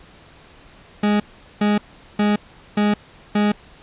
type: tone bursts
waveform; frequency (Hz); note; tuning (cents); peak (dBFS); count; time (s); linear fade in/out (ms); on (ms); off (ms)
40% pulse; 207.7; G#3; 0; -14; 5; 1.03-3.52; 5; 170; 410
effects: pink hiss -47 dBFS RMS until 3.82 s + resampled to 8000 Hz